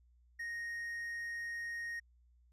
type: tone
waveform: triangle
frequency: 1864.7 Hz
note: A#6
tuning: in tune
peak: -37 dBFS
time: 0.39-2 s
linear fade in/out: 10 ms
effects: added 60 Hz sine -64 dBFS peak until 2.52 s + resampled to 32000 Hz